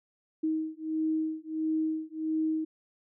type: beating tone pair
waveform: sine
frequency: 314.8 / 316.3 Hz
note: D#4 / D#4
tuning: +20 / +29 cents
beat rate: 1.5 Hz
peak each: -31 dBFS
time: 0.43-2.65 s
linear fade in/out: 10 ms
effects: none